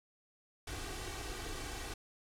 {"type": "noise with comb filter", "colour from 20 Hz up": "pink", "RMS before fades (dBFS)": -42, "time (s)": [0.67, 1.94], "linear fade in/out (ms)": 5, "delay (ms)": 2.6, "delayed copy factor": 0.7, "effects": ["low-pass 10000 Hz 12 dB/octave"]}